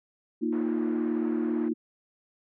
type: chord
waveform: sine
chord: Bb suspended fourth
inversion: none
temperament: equal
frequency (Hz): 233.1 / 311.1 / 349.2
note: Bb3 / Eb4 / F4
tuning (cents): 0 / 0 / 0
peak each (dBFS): -29 / -29 / -31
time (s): 0.41-1.74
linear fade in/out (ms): 20
type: band-pass noise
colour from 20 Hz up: pink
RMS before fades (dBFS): -46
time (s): 0.52-1.69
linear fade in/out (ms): 10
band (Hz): 340 to 1700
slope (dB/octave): 24
effects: none